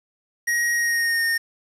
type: tone with pitch glide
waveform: square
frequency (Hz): 1889 to 1836.3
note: A#6 to A#6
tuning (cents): +22 to -27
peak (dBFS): -20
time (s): 0.47-1.38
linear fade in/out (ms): 10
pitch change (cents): -49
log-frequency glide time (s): 0.73-1.24
effects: resampled to 32000 Hz + 8-bit